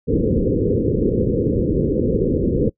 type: low-pass noise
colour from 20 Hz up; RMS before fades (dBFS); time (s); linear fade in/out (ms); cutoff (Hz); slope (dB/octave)
white; -18; 0.07-2.7; 20; 510; 96
effects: noise-tail reverb RT60 0.1 s tail -23 dB re dry